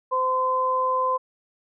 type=tone pair together; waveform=sine; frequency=515 / 1027.1 Hz; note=C5 / C6; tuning=-28 / -32 cents; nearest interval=octave; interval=1196 cents; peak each=-26 / -21 dBFS; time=0.11-1.18 s; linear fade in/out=20 ms; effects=none